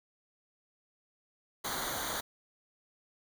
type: noise with comb filter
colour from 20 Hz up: pink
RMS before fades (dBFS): -36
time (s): 1.64-2.21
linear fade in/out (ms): 10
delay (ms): 0.38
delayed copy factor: -0.8
effects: none

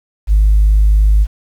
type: tone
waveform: sine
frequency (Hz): 51.7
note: G#1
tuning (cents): -7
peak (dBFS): -5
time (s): 0.27-1.27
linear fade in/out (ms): 50
effects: tanh soft clip ceiling -3 dBFS + 7-bit

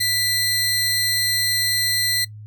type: tone pair together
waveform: sawtooth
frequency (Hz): 1975.5 / 4177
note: B6 / C8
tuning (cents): 0 / -4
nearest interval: octave + minor second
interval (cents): 1296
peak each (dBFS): -20 / -17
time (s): 0-2.25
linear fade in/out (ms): 10
effects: noise-tail reverb RT60 0.1 s tail -20 dB re dry + added 106 Hz sine -35 dBFS peak until 2.46 s

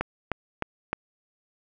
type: click train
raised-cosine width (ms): 0.5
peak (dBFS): -11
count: 4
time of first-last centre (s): 0.01-0.93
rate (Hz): 3.26
effects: none

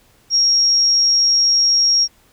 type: tone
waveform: sine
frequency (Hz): 5588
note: F8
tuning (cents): 0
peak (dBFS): -11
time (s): 0.3-2.08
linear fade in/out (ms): 50
effects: pink hiss -54 dBFS RMS until 2.32 s

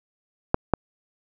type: clicks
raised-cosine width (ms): 1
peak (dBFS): -3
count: 2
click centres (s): 0.544 / 0.737
effects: none

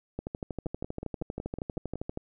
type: two click trains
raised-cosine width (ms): 2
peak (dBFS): -20 / -22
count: 26 / 8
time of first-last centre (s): 0.19-2.174 / 0.66-1.956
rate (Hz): 12.6 / 5.4
effects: none

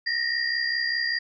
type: tone cluster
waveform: sine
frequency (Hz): 1840 / 1905 / 4788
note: A#6 / A#6 / D8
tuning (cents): -23 / +37 / +33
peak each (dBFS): -28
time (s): 0.06-1.19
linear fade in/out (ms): 10
effects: none

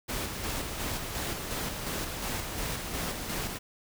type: noise with tremolo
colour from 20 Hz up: pink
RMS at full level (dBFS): -33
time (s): 0.08-3.59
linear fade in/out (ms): 20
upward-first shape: square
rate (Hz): 2.8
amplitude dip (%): 35
effects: none

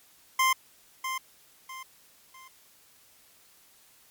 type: tone with echo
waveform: 25% pulse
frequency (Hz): 1046.5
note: C6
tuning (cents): 0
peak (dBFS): -17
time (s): 0.39-0.53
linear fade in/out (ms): 5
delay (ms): 650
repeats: 3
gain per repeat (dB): -9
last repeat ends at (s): 2.48
effects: white hiss -59 dBFS RMS until 4.1 s + MP3 96 kbps

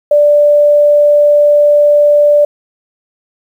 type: tone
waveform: sine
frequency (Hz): 587.3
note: D5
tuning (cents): 0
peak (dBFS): -4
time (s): 0.11-2.45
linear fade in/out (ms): 5
effects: 7-bit

